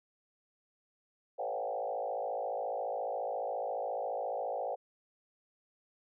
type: tone with frequency modulation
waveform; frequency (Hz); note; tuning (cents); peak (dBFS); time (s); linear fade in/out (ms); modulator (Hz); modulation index
sine; 639; D#5; +46; -33; 1.38-4.76; 20; 54.4; 3
effects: none